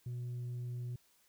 sine tone, 122.4 Hz, B2, 15 cents flat, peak -35 dBFS, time 0.06-0.96 s, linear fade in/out 5 ms, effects tanh soft clip ceiling -37 dBFS + white hiss -70 dBFS RMS until 1.28 s

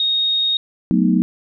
sine tone, 3729 Hz, A#7, in tune, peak -15 dBFS, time 0-0.57 s, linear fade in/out 2 ms
sine chord, B dominant seventh, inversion second, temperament equal, 185 / 220 / 246.9 / 311.1 Hz, F#3 / A3 / B3 / D#4, 0 / 0 / 0 / 0 cents, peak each -16 / -19 / -18 / -20 dBFS, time 0.91-1.22 s, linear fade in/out 0 ms
effects none

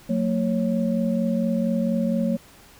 sine tone cluster, 183.1 / 227.4 / 550 Hz, F#3 / A#3 / C#5, -18 / -43 / -14 cents, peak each -25 / -22 / -28 dBFS, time 0.09-2.37 s, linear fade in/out 10 ms, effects pink hiss -50 dBFS RMS until 2.79 s

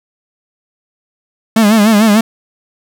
45% pulse tone with vibrato, 214.5 Hz, A3, 44 cents flat, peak -6 dBFS, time 1.56-2.21 s, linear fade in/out 5 ms, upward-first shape sine, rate 6.7 Hz, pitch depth 99 cents each way, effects none

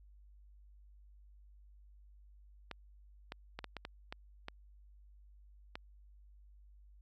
clicks, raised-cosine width 0.3 ms, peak -26 dBFS, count 9, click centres 2.713 / 3.321 / 3.59 / 3.643 / 3.767 / 3.851 / 4.125 / 4.484 / 5.755 s, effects added 50 Hz sine -57 dBFS peak until 7.01 s

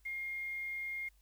sine tone with quantisation, 2130 Hz, C7, 30 cents sharp, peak -37 dBFS, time 0.05-1.09 s, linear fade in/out 10 ms, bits 10, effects added 50 Hz sine -64 dBFS peak until 1.21 s + white hiss -74 dBFS RMS until 1.21 s

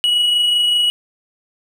triangle tone with amplitude modulation, 2919 Hz, F#7, 24 cents flat, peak -10 dBFS, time 0.04-0.9 s, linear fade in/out 0 ms, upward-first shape sine, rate 25.2 Hz, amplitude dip 25%, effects none

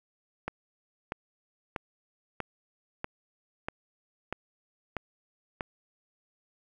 click train, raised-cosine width 0.5 ms, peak -17 dBFS, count 9, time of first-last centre 0.48-5.608 s, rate 1.56 Hz, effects 9-bit

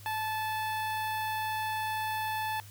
sawtooth tone with notch filter, 871 Hz, A5, 18 cents flat, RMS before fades -33 dBFS, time 0.06-2.6 s, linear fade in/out 0 ms, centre 6800 Hz, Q 0.75, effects added 101 Hz sine -48 dBFS peak until 2.7 s + white hiss -54 dBFS RMS until 2.7 s

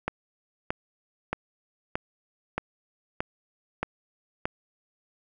click train, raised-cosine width 0.5 ms, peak -12 dBFS, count 8, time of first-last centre 0.08-4.455 s, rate 1.6 Hz, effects none

